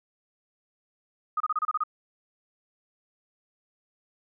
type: tone bursts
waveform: sine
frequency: 1244.5 Hz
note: D#6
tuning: in tune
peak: -23 dBFS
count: 8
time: 1.37-1.837 s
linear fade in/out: 5 ms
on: 33 ms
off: 29 ms
effects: none